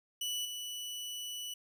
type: tone with level steps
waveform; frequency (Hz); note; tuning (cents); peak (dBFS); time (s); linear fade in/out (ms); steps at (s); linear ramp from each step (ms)
sawtooth; 2960; F#7; 0; -31 / -36; 0.21-1.54; 5; 0.45; 2
effects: none